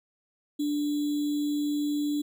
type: tone with sample-and-hold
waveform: sine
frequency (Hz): 293.7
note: D4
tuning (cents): 0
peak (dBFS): -25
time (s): 0.59-2.22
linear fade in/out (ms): 10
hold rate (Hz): 3675
effects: none